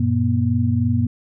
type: tone cluster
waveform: sine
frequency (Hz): 95.3 / 118.4 / 239.6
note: G2 / A#2 / A#3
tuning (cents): -48 / +27 / +48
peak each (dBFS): -20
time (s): 0-1.07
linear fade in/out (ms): 5
effects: none